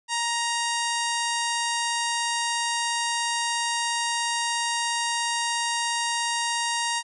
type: harmonic tone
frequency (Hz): 937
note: A#5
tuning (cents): +9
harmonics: 1 / 2 / 3 / 4 / 5 / 6 / 7 / 8 / 9 / 10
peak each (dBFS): -28 / -31 / -33 / -34 / -35 / -36 / -36 / -37 / -38 / -38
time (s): 0.08-7.03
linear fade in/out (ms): 50
effects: none